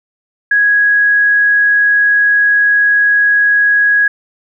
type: tone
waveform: sine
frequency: 1661.2 Hz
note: G#6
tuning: in tune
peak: -7 dBFS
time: 0.51-4.08 s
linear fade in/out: 5 ms
effects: none